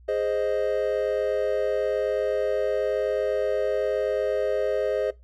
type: chord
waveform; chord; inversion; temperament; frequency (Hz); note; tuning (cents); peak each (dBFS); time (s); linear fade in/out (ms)
triangle; Ab major; none; equal; 415.3 / 523.3 / 622.3; Ab4 / C5 / Eb5; 0 / 0 / 0; -25; 0.08-5.11; 10
effects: noise-tail reverb RT60 0.2 s tail -20 dB re dry + added 60 Hz sine -48 dBFS peak until 5.23 s